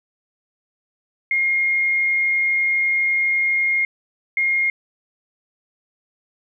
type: tone pair in turn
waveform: sine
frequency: 2136 / 2136 Hz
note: C7 / C7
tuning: +35 / +35 cents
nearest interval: unison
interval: 0 cents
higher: neither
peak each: -16 dBFS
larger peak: neither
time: 1.31-3.85 / 4.37-4.7 s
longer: first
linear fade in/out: 2 ms
effects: none